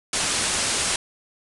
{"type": "low-pass noise", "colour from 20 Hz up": "white", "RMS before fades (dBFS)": -24, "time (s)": [0.13, 0.96], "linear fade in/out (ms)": 2, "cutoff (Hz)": 10000, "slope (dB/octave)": 96, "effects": []}